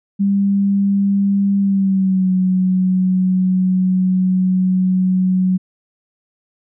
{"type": "tone with pitch glide", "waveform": "sine", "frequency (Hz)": [198.6, 185.3], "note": ["G3", "F#3"], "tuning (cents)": [23, 3], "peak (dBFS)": -12, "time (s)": [0.19, 5.58], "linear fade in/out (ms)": 20, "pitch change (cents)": -120, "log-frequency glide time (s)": [1.59, 2.31], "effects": []}